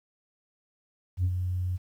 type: tone with ADSR envelope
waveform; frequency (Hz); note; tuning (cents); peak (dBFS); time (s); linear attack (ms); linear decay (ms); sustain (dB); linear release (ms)
sine; 90.7; F#2; -34; -19; 1.17-1.78; 71; 58; -7; 26
effects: tanh soft clip ceiling -20 dBFS + 10-bit

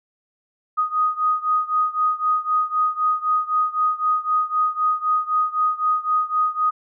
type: beating tone pair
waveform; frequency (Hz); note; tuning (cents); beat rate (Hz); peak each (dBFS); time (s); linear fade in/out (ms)
sine; 1244.5 / 1248.4; D#6 / D#6; 0 / +5; 3.9; -20 / -22; 0.77-6.71; 20
effects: none

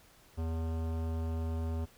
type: tone with hard clipping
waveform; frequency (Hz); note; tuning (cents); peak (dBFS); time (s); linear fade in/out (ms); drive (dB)
sine; 81.4; E2; -21; -34; 0.37-1.86; 20; 18
effects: pink hiss -61 dBFS RMS until 1.97 s

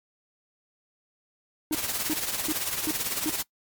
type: tone bursts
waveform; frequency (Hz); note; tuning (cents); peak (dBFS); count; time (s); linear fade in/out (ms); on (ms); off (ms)
triangle; 309.5; D#4; -9; -23; 5; 1.71-3.295; 0; 37; 350
type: noise with tremolo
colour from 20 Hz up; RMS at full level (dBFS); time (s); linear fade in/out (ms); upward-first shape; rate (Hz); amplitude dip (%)
white; -27; 1.72-3.43; 10; triangle; 18; 65
effects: noise-tail reverb RT60 0.1 s tail -21 dB re dry + MP3 96 kbps

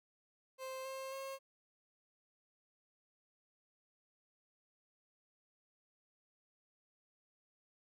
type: tone with pitch steps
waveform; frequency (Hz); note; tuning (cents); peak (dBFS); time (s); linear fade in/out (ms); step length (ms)
30% pulse; 524 / 531.6 / 539.4; C5 / C5 / C#5; +2 / +27 / -47; -40; 0.58-1.39; 50; 270
effects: none

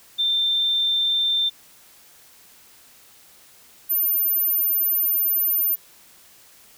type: tone pair in turn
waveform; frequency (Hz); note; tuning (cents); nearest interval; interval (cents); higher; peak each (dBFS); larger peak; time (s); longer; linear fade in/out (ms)
sine; 3578 / 13509; A7 / G#9; +28 / +28; octave + major seventh; 2300; second; -18; neither; 0.18-1.5 / 3.89-5.76; second; 20
effects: white hiss -51 dBFS RMS until 6.77 s

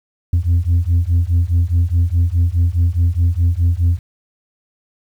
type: beating tone pair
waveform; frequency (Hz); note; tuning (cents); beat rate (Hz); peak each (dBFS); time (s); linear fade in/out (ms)
sine; 83.8 / 88.6; E2 / F2; +29 / +25; 4.8; -13; 0.33-3.99; 5
effects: tanh soft clip ceiling -9 dBFS + 8-bit

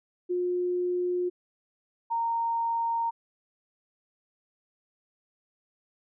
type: tone pair in turn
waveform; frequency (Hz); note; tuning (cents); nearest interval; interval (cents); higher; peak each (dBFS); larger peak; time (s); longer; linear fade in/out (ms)
sine; 357.6 / 924.3; F4 / A#5; +41 / -15; octave + major third; 1644; second; -25 / -25; neither; 0.29-1.3 / 2.1-3.11; neither; 20
effects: none

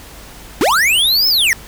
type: linear two-way sweep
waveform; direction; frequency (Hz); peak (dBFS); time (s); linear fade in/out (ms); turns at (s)
square; up then down; 246.9 to 5320 to 1754; -11; 0.61-1.53; 0; 1.28
effects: added 50 Hz sine -40 dBFS peak until 1.67 s + pink hiss -37 dBFS RMS until 1.67 s

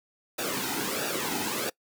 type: noise with flanger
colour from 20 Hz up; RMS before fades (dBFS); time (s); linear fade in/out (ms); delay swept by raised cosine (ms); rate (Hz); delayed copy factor
pink; -30; 0.38-1.7; 10; 0.94 to 1.8; 1.5; -0.65
effects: noise-tail reverb RT60 0.1 s tail -23 dB re dry + high-pass 200 Hz 12 dB/octave

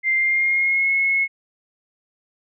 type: tone with pitch glide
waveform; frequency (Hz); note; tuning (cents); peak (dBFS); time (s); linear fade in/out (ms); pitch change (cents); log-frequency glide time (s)
sine; 2093 to 2179; C7 to C#7; 0 to -30; -16; 0.03-1.28; 50; +70; 0.15-0.91
effects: none

